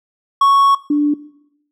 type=tone pair in turn; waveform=triangle / sine; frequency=1108.7 / 293.7 Hz; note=C#6 / D4; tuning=0 / 0 cents; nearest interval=octave + major seventh; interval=2300 cents; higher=first; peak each=-6 / -11 dBFS; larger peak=first; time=0.41-0.75 / 0.9-1.14 s; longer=first; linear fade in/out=5 ms; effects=noise-tail reverb RT60 0.8 s tail -19 dB re dry